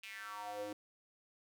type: tone with high-pass filter sweep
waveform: square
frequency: 103.83 Hz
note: G#2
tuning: in tune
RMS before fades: -45 dBFS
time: 0.03-0.73 s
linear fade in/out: 5 ms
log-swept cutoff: 2700 to 360 Hz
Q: 5.3
effects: none